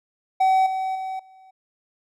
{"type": "tone with level steps", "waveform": "triangle", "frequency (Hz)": 759, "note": "F#5", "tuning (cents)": 44, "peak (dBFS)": [-13, -21, -25, -45], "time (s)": [0.4, 1.51], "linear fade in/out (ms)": 10, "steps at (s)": [0.66, 0.95, 1.19], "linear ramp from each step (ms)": 5, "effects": []}